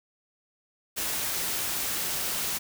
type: noise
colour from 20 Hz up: white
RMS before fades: -30 dBFS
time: 0.96-2.59 s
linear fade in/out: 20 ms
effects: none